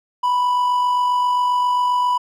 triangle tone with amplitude modulation, 987.8 Hz, B5, in tune, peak -12 dBFS, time 0.23-2.18 s, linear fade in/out 10 ms, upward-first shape sine, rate 47.5 Hz, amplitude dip 30%, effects none

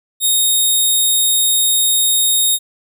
10% pulse tone, 3720 Hz, A#7, 4 cents flat, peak -4 dBFS, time 0.2-2.59 s, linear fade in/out 50 ms, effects none

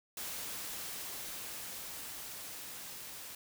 white noise with level ramp, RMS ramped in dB -41 to -47 dBFS, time 0.17-3.35 s, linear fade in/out 2 ms, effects none

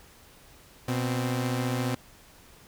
sawtooth tone pair together, 122.85 / 260.3 Hz, B2 / C4, -9 / -9 cents, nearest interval octave + minor second, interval 1300 cents, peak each -24 / -27 dBFS, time 0.88-1.95 s, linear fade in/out 5 ms, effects pink hiss -54 dBFS RMS until 2.67 s

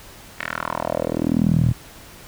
10% pulse tone with band-pass filter sweep, 40.56 Hz, E1, 27 cents flat, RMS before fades -21 dBFS, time 0.38-1.73 s, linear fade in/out 20 ms, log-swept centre 2100 to 110 Hz, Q 3, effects pink hiss -43 dBFS RMS until 2.27 s

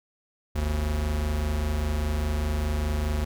square tone pair together, 50.19 / 75.2 Hz, G1 / D2, +42 / +42 cents, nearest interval perfect fifth, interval 700 cents, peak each -31 / -26 dBFS, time 0.55-3.25 s, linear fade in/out 10 ms, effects none

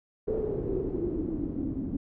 pink noise with low-pass filter sweep, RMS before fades -31 dBFS, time 0.27-1.97 s, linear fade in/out 10 ms, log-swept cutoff 450 to 260 Hz, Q 8, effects none

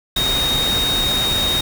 sine tone in noise, 3729 Hz, A#7, in tune, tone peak -17 dBFS, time 0.16-1.61 s, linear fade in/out 5 ms, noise pink, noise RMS -23 dBFS, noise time 0.16-1.61 s, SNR +3 dB, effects none

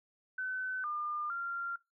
sine tone with pitch steps, 1516 / 1204 / 1385 Hz, F#6 / D6 / F6, +42 / +43 / -15 cents, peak -34 dBFS, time 0.38-1.76 s, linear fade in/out 5 ms, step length 460 ms, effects noise-tail reverb RT60 0.2 s tail -20 dB re dry

